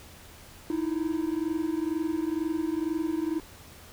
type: tone pair together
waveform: triangle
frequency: 311.1 / 333.2 Hz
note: D#4 / E4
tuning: 0 / +19 cents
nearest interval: minor second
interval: 119 cents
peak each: -27 / -28 dBFS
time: 0.7-3.4 s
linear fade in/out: 2 ms
effects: added 83 Hz sine -55 dBFS peak until 3.92 s + pink hiss -50 dBFS RMS until 3.92 s